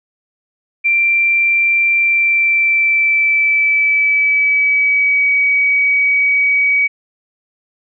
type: tone with pitch glide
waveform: sine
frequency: 2359 to 2267 Hz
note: D7 to C#7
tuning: +7 to +38 cents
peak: -10 dBFS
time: 0.84-6.88 s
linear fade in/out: 20 ms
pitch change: -69 cents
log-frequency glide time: 1.97-5.29 s
effects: none